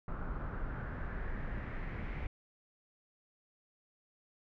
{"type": "noise with low-pass filter sweep", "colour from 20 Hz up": "brown", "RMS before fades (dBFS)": -39, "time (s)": [0.08, 2.27], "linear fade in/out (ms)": 2, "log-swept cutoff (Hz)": [1300, 2200], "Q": 3.5, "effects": []}